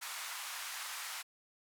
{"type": "band-pass noise", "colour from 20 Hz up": "pink", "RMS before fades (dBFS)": -43, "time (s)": [0.01, 1.23], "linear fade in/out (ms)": 20, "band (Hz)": [960, 14000], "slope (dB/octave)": 24, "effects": []}